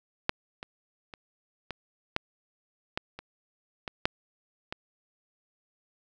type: clicks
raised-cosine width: 0.3 ms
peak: -7 / -22 / -26 / -19 / -10 / -13 / -24 / -18 / -7 / -18 dBFS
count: 10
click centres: 0.294 / 0.629 / 1.138 / 1.707 / 2.164 / 2.975 / 3.19 / 3.878 / 4.055 / 4.725 s
effects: none